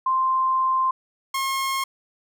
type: tone pair in turn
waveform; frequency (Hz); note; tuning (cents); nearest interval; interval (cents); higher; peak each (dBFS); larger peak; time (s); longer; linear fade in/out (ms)
sine / sawtooth; 1046 / 1076; C6 / C6; -1 / +48; unison; 49; second; -18 / -19; first; 0.06-0.91 / 1.34-1.84; first; 5
effects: none